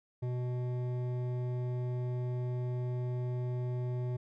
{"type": "tone with hard clipping", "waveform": "triangle", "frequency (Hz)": 124.1, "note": "B2", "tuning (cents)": 9, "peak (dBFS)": -34, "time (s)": [0.22, 4.17], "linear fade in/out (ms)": 10, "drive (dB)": 15, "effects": []}